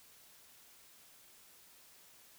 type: silence
effects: white hiss -61 dBFS RMS until 2.38 s